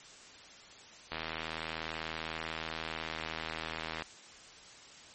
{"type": "click train", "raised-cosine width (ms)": 0.3, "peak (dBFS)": -20, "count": 234, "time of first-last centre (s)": [1.12, 4.022], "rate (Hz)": 80.3, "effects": ["white hiss -53 dBFS RMS until 5.14 s", "MP3 32 kbps"]}